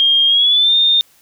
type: tone with pitch glide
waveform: sine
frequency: 3222 to 3638 Hz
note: G7 to A#7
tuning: +47 to -43 cents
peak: -9 dBFS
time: 0-1.01 s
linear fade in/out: 0 ms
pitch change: +210 cents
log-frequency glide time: 0.27-0.75 s
effects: white hiss -52 dBFS RMS until 1.21 s